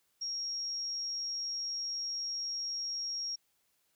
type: tone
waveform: sine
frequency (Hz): 5588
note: F8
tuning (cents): 0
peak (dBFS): -34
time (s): 0.21-3.36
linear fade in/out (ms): 10
effects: white hiss -75 dBFS RMS until 3.95 s